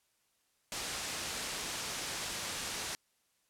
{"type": "low-pass noise", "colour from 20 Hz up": "white", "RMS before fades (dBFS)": -39, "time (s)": [0.72, 2.95], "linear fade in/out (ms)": 0, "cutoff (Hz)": 7700, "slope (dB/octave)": 12, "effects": ["white hiss -75 dBFS RMS until 3.49 s", "low-pass 12000 Hz 12 dB/octave"]}